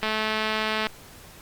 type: click train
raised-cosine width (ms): 0.3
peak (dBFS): -10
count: 183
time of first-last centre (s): 0.03-0.869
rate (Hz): 217
effects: pink hiss -47 dBFS RMS until 1.41 s + Opus 48 kbps

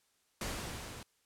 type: noise with level ramp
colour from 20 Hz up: pink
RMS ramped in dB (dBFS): -37 to -48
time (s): 0.41-1.03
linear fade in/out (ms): 2
effects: white hiss -74 dBFS RMS until 1.25 s + low-pass 11000 Hz 12 dB/octave

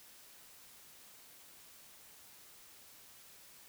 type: silence
effects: white hiss -58 dBFS RMS until 3.68 s

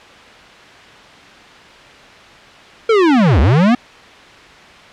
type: linear two-way sweep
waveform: square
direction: down then up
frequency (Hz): 466 to 61.5 to 253.8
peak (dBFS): -9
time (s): 2.89-3.75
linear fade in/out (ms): 5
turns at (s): 3.4
effects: white hiss -39 dBFS RMS until 4.92 s + low-pass 3000 Hz 12 dB/octave

